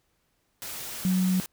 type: tone in noise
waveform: sine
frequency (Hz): 185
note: F#3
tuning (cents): 0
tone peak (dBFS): -21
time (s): 1.05-1.4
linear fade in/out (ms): 0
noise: white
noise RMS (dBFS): -37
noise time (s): 0.62-1.46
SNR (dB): +13
effects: pink hiss -72 dBFS RMS until 1.52 s